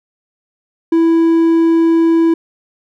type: tone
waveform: triangle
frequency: 330 Hz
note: E4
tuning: 2 cents sharp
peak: -6 dBFS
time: 0.92-2.34 s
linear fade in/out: 5 ms
effects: none